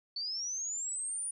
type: linear sweep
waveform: sine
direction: up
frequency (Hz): 4435 to 9620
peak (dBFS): -34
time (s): 0.16-1.31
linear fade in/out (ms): 5
effects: none